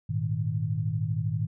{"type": "chord", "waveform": "sine", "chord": "Ab suspended second", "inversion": "none", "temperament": "equal", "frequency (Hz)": [103.83, 116.54, 155.56], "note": ["Ab2", "Bb2", "Eb3"], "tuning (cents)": [0, 0, 0], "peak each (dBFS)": -30, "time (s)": [0.09, 1.47], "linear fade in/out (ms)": 10, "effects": []}